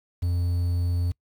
triangle tone with quantisation, 87.6 Hz, F2, 6 cents sharp, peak -20 dBFS, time 0.22-1.12 s, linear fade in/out 10 ms, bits 8, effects noise-tail reverb RT60 0.1 s tail -24 dB re dry

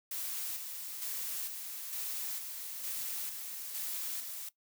blue noise with tremolo, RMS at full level -38 dBFS, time 0.11-4.49 s, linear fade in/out 5 ms, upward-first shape square, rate 1.1 Hz, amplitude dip 40%, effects noise-tail reverb RT60 0.1 s tail -17 dB re dry

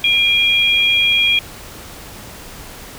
sine tone pair together, 2398 / 3290 Hz, D7 / G#7, +36 / -17 cents, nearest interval perfect fourth, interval 547 cents, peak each -14 dBFS, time 0.04-1.39 s, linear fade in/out 2 ms, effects pink hiss -35 dBFS RMS until 2.98 s

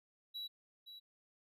triangle tone with echo, 3911 Hz, B7, 18 cents flat, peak -40 dBFS, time 0.34-0.48 s, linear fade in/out 20 ms, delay 520 ms, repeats 1, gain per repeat -9 dB, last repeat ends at 1 s, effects none

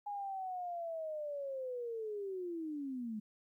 sine linear sweep, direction down, 828 to 207.7 Hz, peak -38 dBFS, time 0.06-3.2 s, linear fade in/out 10 ms, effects 13-bit

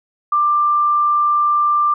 sine tone, 1185 Hz, D6, 15 cents sharp, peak -12 dBFS, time 0.32-1.94 s, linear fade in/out 5 ms, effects none

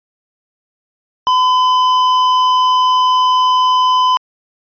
sine tone with hard clipping, 1012 Hz, B5, 42 cents sharp, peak -11 dBFS, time 1.27-4.17 s, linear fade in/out 0 ms, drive 10 dB, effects resampled to 11025 Hz

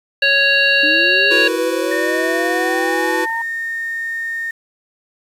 harmonic tone, 554.4 Hz, C#5, in tune, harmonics 1 / 3 / 5 / 7 / 8, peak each -22 / -14 / -15 / -21 / -23 dBFS, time 0.22-1.48 s, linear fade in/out 5 ms
sine linear sweep, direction up, 293.7 to 932.3 Hz, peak -22 dBFS, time 0.83-3.42 s, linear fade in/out 5 ms
square chord, E suspended second, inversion none, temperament equal, 329.6 / 370 / 493.9 Hz, E4 / F#4 / B4, 0 / 0 / 0 cents, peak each -23 dBFS, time 1.3-3.26 s, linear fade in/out 20 ms
sine tone, 1831 Hz, A#6, 32 cents flat, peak -20 dBFS, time 1.91-4.51 s, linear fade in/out 5 ms
effects resampled to 32000 Hz + 7-bit

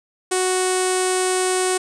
sawtooth tone with low-pass filter, 370 Hz, F#4, in tune, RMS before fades -20 dBFS, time 0.31-1.78 s, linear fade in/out 10 ms, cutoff 8700 Hz, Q 6.2, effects none

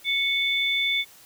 sine tone pair together, 2217 / 3519 Hz, C#7 / A7, 0 / 0 cents, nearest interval minor sixth, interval 800 cents, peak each -24 dBFS, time 0.04-1.05 s, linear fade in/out 50 ms, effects white hiss -51 dBFS RMS until 1.25 s

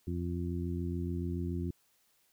harmonic tone, 87 Hz, F2, 6 cents flat, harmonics 1 / 2 / 3 / 4, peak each -35 / -38 / -40 / -41 dBFS, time 0.07-1.71 s, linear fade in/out 5 ms, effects white hiss -71 dBFS RMS until 2.32 s

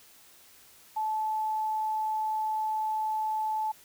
sine tone, 868 Hz, A5, 24 cents flat, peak -27 dBFS, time 0.96-3.72 s, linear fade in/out 10 ms, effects white hiss -56 dBFS RMS until 3.84 s

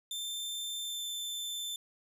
sawtooth tone with pitch glide, 3567 to 3542 Hz, A7 to A7, +23 to +11 cents, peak -33 dBFS, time 0.11-1.76 s, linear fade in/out 2 ms, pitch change -12 cents, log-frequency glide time 0.81-1.05 s, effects none

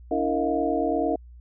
sine tone cluster, 286.5 / 328.3 / 458.7 / 638 / 707 Hz, D4 / E4 / A#4 / D#5 / F5, -43 / -7 / -28 / +43 / +21 cents, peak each -28 dBFS, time 0.11-1.16 s, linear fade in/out 5 ms, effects added 60 Hz sine -43 dBFS peak until 1.4 s

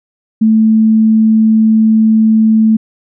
sine tone, 220 Hz, A3, in tune, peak -5 dBFS, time 0.41-2.77 s, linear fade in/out 10 ms, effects none

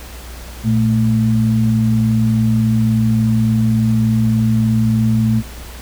sine tone pair together, 116.54 / 220 Hz, A#2 / A3, 0 / 0 cents, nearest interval major seventh, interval 1100 cents, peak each -14 dBFS, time 0.63-5.43 s, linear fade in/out 50 ms, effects added 60 Hz sine -31 dBFS peak until 5.81 s + pink hiss -36 dBFS RMS until 5.81 s

